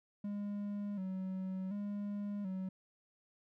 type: tone with vibrato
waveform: triangle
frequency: 196 Hz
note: G3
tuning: in tune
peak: -35 dBFS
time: 0.24-2.69 s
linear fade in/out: 5 ms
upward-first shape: square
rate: 0.68 Hz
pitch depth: 71 cents each way
effects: none